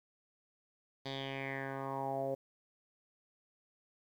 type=tone with low-pass filter sweep; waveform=10% pulse; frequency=135.7 Hz; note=C#3; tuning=36 cents flat; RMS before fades=-39 dBFS; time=1.05-2.35 s; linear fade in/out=10 ms; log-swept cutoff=4200 to 540 Hz; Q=5; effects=11-bit